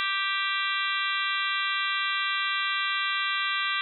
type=harmonic tone with a mistuned harmonic; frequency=392 Hz; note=G4; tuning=in tune; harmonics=3 / 4 / 5 / 6 / 7 / 8 / 9 / 10; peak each=-31 / -32 / -33 / -34 / -34 / -35 / -36 / -36 dBFS; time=0-3.81 s; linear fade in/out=0 ms; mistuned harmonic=8; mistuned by=+50 cents; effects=none